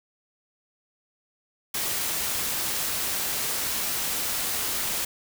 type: noise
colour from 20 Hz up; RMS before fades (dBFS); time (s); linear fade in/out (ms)
white; -28; 1.74-5.05; 5
effects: none